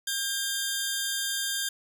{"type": "tone pair together", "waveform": "15% pulse", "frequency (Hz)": [1600, 3592], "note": ["G6", "A7"], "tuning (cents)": [35, 35], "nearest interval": "octave + major second", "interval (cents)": 1400, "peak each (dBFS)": -24, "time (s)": [0.07, 1.69], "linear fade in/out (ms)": 5, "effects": []}